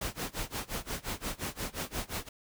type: noise with tremolo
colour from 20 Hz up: pink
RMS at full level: -34 dBFS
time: 0.01-2.29 s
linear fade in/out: 5 ms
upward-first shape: sine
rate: 5.7 Hz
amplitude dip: 95%
effects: none